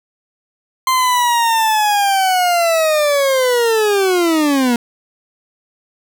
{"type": "linear sweep", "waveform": "40% pulse", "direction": "down", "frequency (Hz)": [1046.5, 233.1], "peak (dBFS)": -11, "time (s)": [0.87, 4.76], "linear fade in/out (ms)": 2, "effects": []}